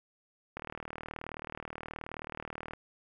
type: click train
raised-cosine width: 0.5 ms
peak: -24 dBFS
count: 85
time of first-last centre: 0.57-2.735 s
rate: 38.8 Hz
effects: 11-bit